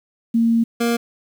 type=tone pair in turn; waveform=sine / 25% pulse; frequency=230 / 234.8 Hz; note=A#3 / A#3; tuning=-23 / +13 cents; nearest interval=unison; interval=36 cents; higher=second; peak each=-13 dBFS; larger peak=neither; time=0.34-0.64 / 0.8-0.97 s; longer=first; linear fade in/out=10 ms; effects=8-bit